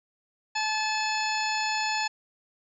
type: harmonic tone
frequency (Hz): 865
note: A5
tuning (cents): -30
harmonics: 1 / 2 / 3 / 4 / 5 / 6 / 8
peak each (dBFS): -29 / -33 / -32 / -41 / -34 / -37 / -38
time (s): 0.55-2.08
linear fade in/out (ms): 10
effects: none